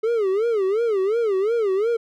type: tone with vibrato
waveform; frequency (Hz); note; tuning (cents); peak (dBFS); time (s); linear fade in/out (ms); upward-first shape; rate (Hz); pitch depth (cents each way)
triangle; 422.1; G#4; +28; -16; 0.03-1.97; 10; sine; 2.8; 200
effects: none